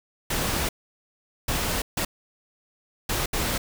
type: noise bursts at uneven times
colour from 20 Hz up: pink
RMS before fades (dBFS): -26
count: 5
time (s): 0.3-0.69 / 1.48-1.82 / 1.97-2.05 / 3.09-3.26 / 3.33-3.58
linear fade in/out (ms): 5
effects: none